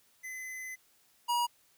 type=tone pair in turn; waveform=square; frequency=2030 / 958 Hz; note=B6 / A#5; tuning=+47 / +47 cents; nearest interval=octave + minor second; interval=1300 cents; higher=first; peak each=-40 / -28 dBFS; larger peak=second; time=0.23-0.76 / 1.28-1.47 s; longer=first; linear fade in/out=20 ms; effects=white hiss -67 dBFS RMS until 1.77 s